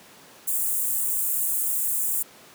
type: high-pass noise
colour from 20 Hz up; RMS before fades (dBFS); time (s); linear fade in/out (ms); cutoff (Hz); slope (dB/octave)
white; -25; 0.47-2.23; 10; 7600; 48
effects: pink hiss -49 dBFS RMS until 2.54 s + high-pass 200 Hz 12 dB/octave